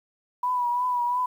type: tone with vibrato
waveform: sine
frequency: 981 Hz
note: B5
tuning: 12 cents flat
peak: -22 dBFS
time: 0.43-1.26 s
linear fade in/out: 5 ms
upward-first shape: triangle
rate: 2.9 Hz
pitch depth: 45 cents each way
effects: 9-bit